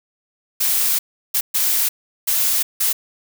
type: noise bursts at uneven times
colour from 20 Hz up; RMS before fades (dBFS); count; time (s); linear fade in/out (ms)
blue; -18; 5; 0.6-0.99 / 1.34-1.41 / 1.54-1.89 / 2.27-2.63 / 2.8-2.93; 10
effects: none